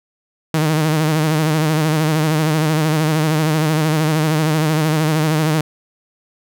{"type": "tone with vibrato", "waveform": "sawtooth", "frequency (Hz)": 155.6, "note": "D#3", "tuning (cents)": 0, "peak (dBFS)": -10, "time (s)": [0.54, 5.61], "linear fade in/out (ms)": 2, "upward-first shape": "sine", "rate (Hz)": 13, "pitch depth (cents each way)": 60, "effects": []}